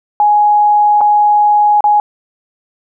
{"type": "tone with dropouts", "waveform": "sine", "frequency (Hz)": 834, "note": "G#5", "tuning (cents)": 7, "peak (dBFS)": -6, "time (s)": [0.2, 2], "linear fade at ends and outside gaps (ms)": 1, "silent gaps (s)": [[1.008, 1.013], [1.807, 1.841]], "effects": []}